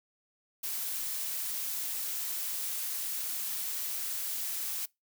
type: noise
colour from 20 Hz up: blue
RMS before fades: -35 dBFS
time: 0.63-4.86 s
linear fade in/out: 10 ms
effects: noise-tail reverb RT60 0.2 s tail -24 dB re dry